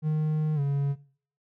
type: tone with pitch glide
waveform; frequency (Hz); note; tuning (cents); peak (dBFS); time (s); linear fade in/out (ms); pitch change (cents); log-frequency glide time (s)
triangle; 154.3 to 140.68; D#3 to C#3; -14 to +26; -21; 0.02-0.96; 50; -160; 0.55-0.6
effects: noise-tail reverb RT60 0.5 s tail -19 dB re dry